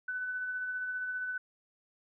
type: tone with tremolo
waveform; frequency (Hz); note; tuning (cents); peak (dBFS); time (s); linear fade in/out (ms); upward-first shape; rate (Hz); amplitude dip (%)
sine; 1500; F#6; +23; -32; 0.08-1.38; 5; sine; 15; 30
effects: none